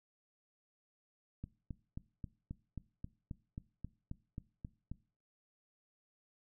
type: click train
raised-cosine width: 5 ms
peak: -30 dBFS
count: 14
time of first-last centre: 1.44-4.916 s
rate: 3.74 Hz
effects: noise-tail reverb RT60 0.4 s tail -20 dB re dry